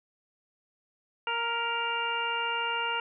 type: harmonic tone with a mistuned harmonic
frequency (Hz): 466.2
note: A#4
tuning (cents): 0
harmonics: 1 / 2 / 3 / 4 / 5 / 6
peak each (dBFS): -39 / -32 / -33 / -44 / -39 / -33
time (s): 1.27-3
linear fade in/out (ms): 2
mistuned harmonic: 4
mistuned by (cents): +33
effects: none